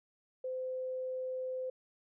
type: tone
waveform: sine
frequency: 514 Hz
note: C5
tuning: 31 cents flat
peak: -35 dBFS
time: 0.44-1.7 s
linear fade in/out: 5 ms
effects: none